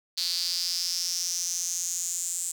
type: tone with high-pass filter sweep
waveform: square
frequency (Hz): 87.31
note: F2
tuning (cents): 0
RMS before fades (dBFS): -30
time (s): 0.17-2.52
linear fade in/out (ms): 10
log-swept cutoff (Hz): 4400 to 7700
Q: 7
effects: none